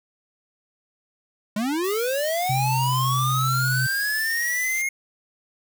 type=linear sweep; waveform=square; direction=up; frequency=200 to 2161 Hz; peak=-23 dBFS; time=1.56-4.89 s; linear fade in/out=5 ms
type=noise; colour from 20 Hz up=blue; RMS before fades=-35 dBFS; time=1.84-4.82 s; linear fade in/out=2 ms
type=tone with vibrato; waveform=sine; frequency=129.3 Hz; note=C3; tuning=20 cents flat; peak=-22 dBFS; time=2.49-3.87 s; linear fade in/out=10 ms; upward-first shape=triangle; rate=1.3 Hz; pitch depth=10 cents each way
effects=none